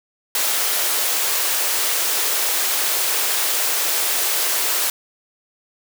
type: high-pass noise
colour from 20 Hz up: white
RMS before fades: -20 dBFS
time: 0.35-4.9 s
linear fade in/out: 2 ms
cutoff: 360 Hz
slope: 24 dB/octave
effects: none